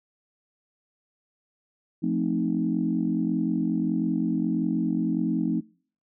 sine chord, F dominant seventh, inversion none, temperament equal, 174.61 / 220 / 261.6 / 311.1 Hz, F3 / A3 / C4 / Eb4, 0 / 0 / 0 / 0 cents, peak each -28 dBFS, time 2.02-5.61 s, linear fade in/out 20 ms, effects noise-tail reverb RT60 0.5 s tail -26 dB re dry + tanh soft clip ceiling -12 dBFS

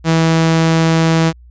sawtooth tone, 162.9 Hz, E3, 20 cents flat, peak -6 dBFS, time 0.04-1.33 s, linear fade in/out 50 ms, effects added 60 Hz sine -38 dBFS peak until 1.5 s + resampled to 16000 Hz

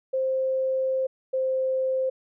sine tone pair in turn, 525 / 522.9 Hz, C5 / C5, +6 / -1 cents, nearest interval unison, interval 7 cents, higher first, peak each -22 dBFS, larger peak neither, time 0.13-1.07 / 1.33-2.1 s, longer first, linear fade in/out 10 ms, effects none

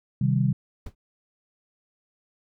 sine chord, C minor, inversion none, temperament equal with one note detuned, 130.81 / 155.56 / 195.43 Hz, C3 / Eb3 / G3, 0 / 0 / -5 cents, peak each -22 / -25 / -25 dBFS, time 0.21-0.53 s, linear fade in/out 5 ms
brown noise with exponential decay, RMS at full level -30 dBFS, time 0.86-0.95 s, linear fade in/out 5 ms, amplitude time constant 18 ms
effects none

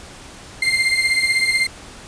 35% pulse beating tone pair, 2093 / 2109 Hz, C7 / C7, 0 / +13 cents, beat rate 16 Hz, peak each -16 / -18 dBFS, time 0.62-1.67 s, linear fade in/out 5 ms, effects pink hiss -39 dBFS RMS until 2.07 s + resampled to 22050 Hz

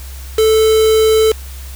triangle tone with quantisation, 439.1 Hz, A4, 4 cents flat, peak -6 dBFS, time 0.38-1.32 s, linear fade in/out 5 ms, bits 3, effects added 66 Hz sine -27 dBFS peak until 1.75 s + white hiss -37 dBFS RMS until 1.75 s

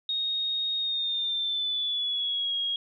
sine tone with pitch glide, 3729 to 3284 Hz, A#7 to G#7, 0 to -20 cents, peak -26 dBFS, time 0.09-2.76 s, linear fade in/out 2 ms, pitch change -220 cents, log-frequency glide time 0.78-2.56 s, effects none

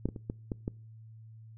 clicks, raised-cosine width 3 ms, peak -16 / -23 / -27 / -21 / -20 / -20 dBFS, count 6, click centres 0.056 / 0.088 / 0.162 / 0.299 / 0.518 / 0.679 s, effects noise-tail reverb RT60 0.5 s tail -25 dB re dry + added 111 Hz sine -48 dBFS peak until 1.57 s

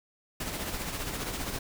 pink noise with tremolo, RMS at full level -33 dBFS, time 0.4-1.59 s, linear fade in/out 5 ms, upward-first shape sine, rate 15 Hz, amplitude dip 45%, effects none

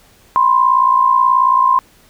sine tone pair together, 994.5 / 1053 Hz, B5 / C6, +12 / +11 cents, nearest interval minor second, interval 99 cents, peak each -14 / -10 dBFS, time 0.36-1.79 s, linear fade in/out 0 ms, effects pink hiss -49 dBFS RMS until 2.09 s

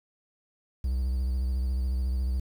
triangle tone with vibrato, 63.8 Hz, C2, 43 cents flat, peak -23 dBFS, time 0.84-2.4 s, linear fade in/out 5 ms, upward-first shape sine, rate 14 Hz, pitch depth 71 cents each way, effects 9-bit

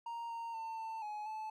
triangle tone with pitch steps, 932 / 924 / 899 / 893 / 843 / 869 Hz, A#5 / A#5 / A5 / A5 / G#5 / A5, -1 / -16 / +37 / +25 / +26 / -22 cents, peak -38 dBFS, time 0.06-1.5 s, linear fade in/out 5 ms, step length 240 ms, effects none

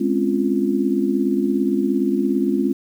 sine chord, Db major seventh, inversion second, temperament just, 207.9 / 259.9 / 277.2 / 346.5 Hz, Ab3 / C4 / Db4 / F4, +2 / -11 / 0 / -14 cents, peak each -22 dBFS, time 0-2.73 s, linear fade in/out 10 ms, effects 8-bit

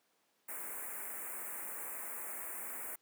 white band-stop noise, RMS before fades -43 dBFS, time 0.48-2.96 s, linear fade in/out 10 ms, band 2300 to 8000 Hz, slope 48 dB/octave, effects pink hiss -75 dBFS RMS until 3.01 s + high-pass 300 Hz 12 dB/octave

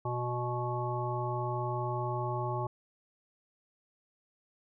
harmonic tone, 122.4 Hz, B2, 15 cents flat, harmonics 1 / 3 / 5 / 7 / 9, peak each -34 / -38 / -40 / -37 / -39 dBFS, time 0.05-2.67 s, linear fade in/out 5 ms, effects none

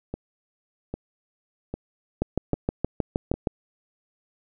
two click trains, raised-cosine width 2 ms, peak -9 / -17 dBFS, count 9 / 5, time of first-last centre 2.22-3.472 / 0.14-3.34 s, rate 6.39 / 1.25 Hz, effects none

